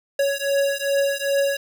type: beating tone pair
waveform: square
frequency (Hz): 556 / 558.5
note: C#5 / C#5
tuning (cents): +5 / +13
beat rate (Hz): 2.5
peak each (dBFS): -23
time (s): 0.19-1.57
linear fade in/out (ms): 5
effects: none